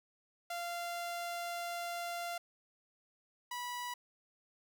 sawtooth tone pair in turn, 692 / 978.6 Hz, F5 / B5, -16 / -16 cents, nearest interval tritone, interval 600 cents, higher second, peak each -34 / -35 dBFS, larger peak first, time 0.5-2.38 / 3.51-3.94 s, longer first, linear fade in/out 5 ms, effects none

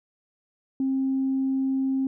sine tone, 266.6 Hz, C4, 33 cents sharp, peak -21 dBFS, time 0.8-2.07 s, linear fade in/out 2 ms, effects tanh soft clip ceiling -17 dBFS

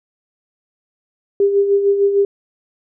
sine tone with tremolo, 400 Hz, G4, 35 cents sharp, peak -9 dBFS, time 1.4-2.25 s, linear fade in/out 2 ms, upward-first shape sine, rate 6.6 Hz, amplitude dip 55%, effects none

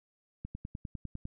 click train, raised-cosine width 5 ms, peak -27 dBFS, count 9, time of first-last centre 0.45-1.254 s, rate 9.95 Hz, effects none

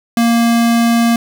square tone, 233 Hz, A#3, 1 cent flat, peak -10 dBFS, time 0.17-1.16 s, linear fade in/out 2 ms, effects none

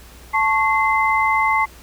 sine tone cluster, 880 / 1101 / 2065 Hz, A5 / C#6 / C7, 0 / -12 / -23 cents, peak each -19 dBFS, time 0.33-1.66 s, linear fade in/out 20 ms, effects added 60 Hz sine -42 dBFS peak until 1.82 s + pink hiss -45 dBFS RMS until 1.82 s

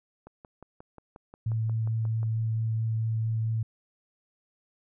click train, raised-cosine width 1 ms, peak -32 dBFS, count 12, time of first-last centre 0.27-2.231 s, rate 5.61 Hz
sine tone with vibrato, 111.8 Hz, A2, 28 cents sharp, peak -25 dBFS, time 1.46-3.63 s, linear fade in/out 5 ms, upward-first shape triangle, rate 4.5 Hz, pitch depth 12 cents each way
effects none

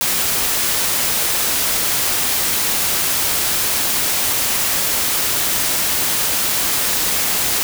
white noise, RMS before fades -18 dBFS, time 0.01-7.63 s, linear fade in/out 0 ms, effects none

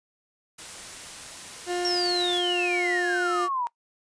white noise, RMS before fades -40 dBFS, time 0.58-2.39 s, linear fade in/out 10 ms
30% pulse tone, 354.5 Hz, F4, 26 cents sharp, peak -23 dBFS, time 1.66-3.49 s, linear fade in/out 50 ms
sine exponential sweep, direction down, 5600 to 935 Hz, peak -25 dBFS, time 1.85-3.67 s, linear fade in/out 0 ms
effects noise-tail reverb RT60 0.1 s tail -21 dB re dry + resampled to 22050 Hz

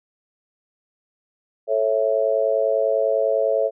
sine chord, A major, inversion none, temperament just, 440 / 550 / 660 Hz, A4 / C#5 / E5, 0 / -14 / +2 cents, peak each -23 / -20 / -22 dBFS, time 1.67-3.71 s, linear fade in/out 50 ms, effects none

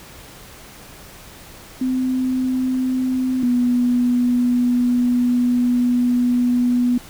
sine tone pair in turn, 256.9 / 245.2 Hz, C4 / B3, -32 / -12 cents, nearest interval minor second, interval 80 cents, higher first, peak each -17 / -14 dBFS, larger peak second, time 1.81-3.43 / 3.43-6.98 s, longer second, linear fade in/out 5 ms, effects pink hiss -41 dBFS RMS until 7.09 s

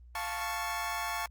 25% pulse chord, F augmented, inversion none, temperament equal, 698.5 / 880 / 1108.7 Hz, F5 / A5 / C#6, 0 / 0 / 0 cents, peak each -35 / -33 / -33 dBFS, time 0.15-1.26 s, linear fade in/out 2 ms, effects added 60 Hz sine -50 dBFS peak until 1.3 s + Opus 24 kbps

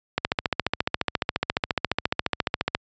click train, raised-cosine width 0.3 ms, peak -5 dBFS, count 38, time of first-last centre 0.18-2.749 s, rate 14.4 Hz, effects high-pass 60 Hz 12 dB/octave + resampled to 16000 Hz

